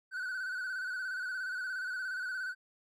triangle tone with vibrato, 1499 Hz, F#6, 22 cents sharp, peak -33 dBFS, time 0.11-2.55 s, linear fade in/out 50 ms, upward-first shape square, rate 17 Hz, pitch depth 43 cents each way, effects none

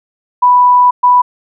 sine tone bursts at uneven times, 987.8 Hz, B5, in tune, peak -4 dBFS, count 2, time 0.42-0.91 / 1.03-1.22 s, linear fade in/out 10 ms, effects none

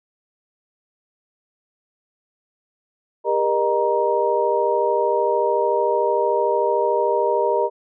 sine tone cluster, 402.3 / 475.7 / 610 / 941 Hz, G4 / A#4 / D#5 / A#5, +45 / +35 / -34 / +16 cents, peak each -22 dBFS, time 3.24-7.7 s, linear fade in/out 50 ms, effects none

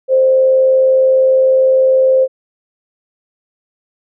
sine tone with frequency modulation, 523.3 Hz, C5, in tune, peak -7 dBFS, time 0.08-2.28 s, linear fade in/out 50 ms, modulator 80.3 Hz, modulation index 0.23, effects none

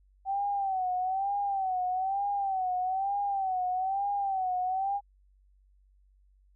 sine tone with vibrato, 768 Hz, G5, 36 cents flat, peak -27 dBFS, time 0.25-5.01 s, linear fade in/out 50 ms, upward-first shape sine, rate 1.1 Hz, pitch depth 91 cents each way, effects added 48 Hz sine -60 dBFS peak until 6.55 s

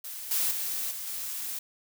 blue noise with level steps, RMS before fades -39 / -27 / -32 / -37 / -35 dBFS, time 0.04-1.59 s, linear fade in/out 5 ms, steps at 0.31 / 0.51 / 0.91 / 1.07 s, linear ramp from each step 2 ms, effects none

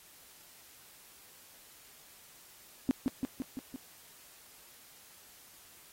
sine tone with echo, 261.6 Hz, C4, in tune, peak -23 dBFS, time 2.89-2.91 s, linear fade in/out 0 ms, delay 170 ms, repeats 5, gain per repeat -3 dB, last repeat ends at 3.76 s, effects white hiss -57 dBFS RMS until 5.92 s + AAC 48 kbps

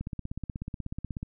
click train, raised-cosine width 5 ms, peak -22 dBFS, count 21, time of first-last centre 0.01-1.23 s, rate 16.4 Hz, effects none

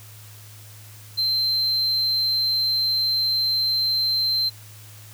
triangle tone, 4117 Hz, C8, 29 cents flat, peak -18 dBFS, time 1.17-4.5 s, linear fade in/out 20 ms, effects added 106 Hz sine -43 dBFS peak until 5.13 s + white hiss -47 dBFS RMS until 5.13 s

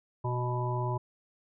harmonic tone, 123.5 Hz, B2, in tune, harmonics 1 / 3 / 5 / 7 / 8, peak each -30 / -37 / -40 / -39 / -36 dBFS, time 0.24-0.98 s, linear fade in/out 10 ms, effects none

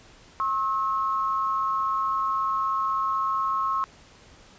sine tone pair together, 1077.7 / 1294 Hz, C#6 / E6, -49 / -32 cents, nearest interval minor third, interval 317 cents, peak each -24 / -28 dBFS, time 0.4-3.84 s, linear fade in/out 0 ms, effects pink hiss -52 dBFS RMS until 4.58 s + resampled to 16000 Hz

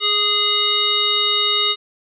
harmonic tone with a mistuned harmonic, 415.3 Hz, G#4, in tune, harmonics 1 / 3 / 5 / 7 / 9 / 10, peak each -28 / -24 / -27 / -22 / -18 / -28 dBFS, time 0-1.76 s, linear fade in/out 50 ms, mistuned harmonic 10, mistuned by +63 cents, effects none

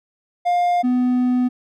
triangle tone pair in turn, 706 / 249.6 Hz, F5 / B3, +19 / +19 cents, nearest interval octave + tritone, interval 1800 cents, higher first, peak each -13 dBFS, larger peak neither, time 0.45-0.83 / 0.83-1.49 s, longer second, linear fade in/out 20 ms, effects none

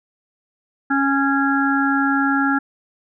harmonic tone, 275.9 Hz, C#4, 8 cents flat, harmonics 1 / 3 / 5 / 6, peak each -18 / -24 / -21 / -23 dBFS, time 0.9-2.59 s, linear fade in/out 10 ms, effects none

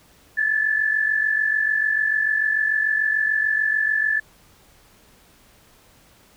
sine tone pair together, 1700 / 1746.8 Hz, G#6 / A6, +40 / -13 cents, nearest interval unison, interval 47 cents, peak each -24 / -19 dBFS, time 0.37-4.2 s, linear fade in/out 10 ms, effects pink hiss -54 dBFS RMS until 6.36 s

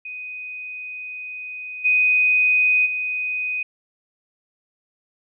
sine tone with level steps, 2497 Hz, D#7, 6 cents sharp, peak -30 / -14 / -22 dBFS, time 0.05-3.63 s, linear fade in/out 5 ms, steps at 1.84 / 2.85 s, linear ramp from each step 20 ms, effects none

